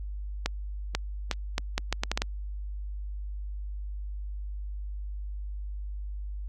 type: accelerating click train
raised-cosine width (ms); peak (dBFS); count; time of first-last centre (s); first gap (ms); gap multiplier
0.2; -9; 10; 0.46-2.219; 490; 0.74
effects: added 50 Hz sine -33 dBFS peak until 6.48 s + Opus 48 kbps